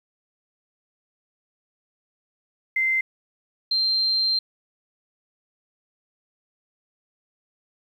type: tone pair in turn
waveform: sine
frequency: 2078 / 4156 Hz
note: C7 / C8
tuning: -12 / -12 cents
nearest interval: octave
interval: 1200 cents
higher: second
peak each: -19 dBFS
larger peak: neither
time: 2.76-3.01 / 3.71-4.39 s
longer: second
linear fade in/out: 5 ms
effects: 9-bit